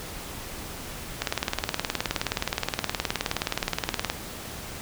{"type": "click train", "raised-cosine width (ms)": 0.2, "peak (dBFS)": -7, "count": 56, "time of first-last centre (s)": [1.22, 4.1], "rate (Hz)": 19.1, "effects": ["pink hiss -38 dBFS RMS until 4.81 s"]}